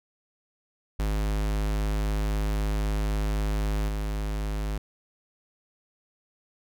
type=tone with level steps; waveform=square; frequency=51.91 Hz; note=G#1; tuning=in tune; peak=-25 / -28 dBFS; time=0.99-4.78 s; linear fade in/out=5 ms; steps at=3.88 s; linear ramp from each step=10 ms; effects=none